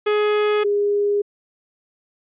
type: tone pair in turn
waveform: 45% pulse / sine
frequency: 420 / 409 Hz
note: G#4 / G#4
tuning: +19 / -26 cents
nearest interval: unison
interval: 45 cents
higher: first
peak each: -16 dBFS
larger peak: neither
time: 0.06-0.64 / 0.64-1.22 s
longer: neither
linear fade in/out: 10 ms
effects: resampled to 8000 Hz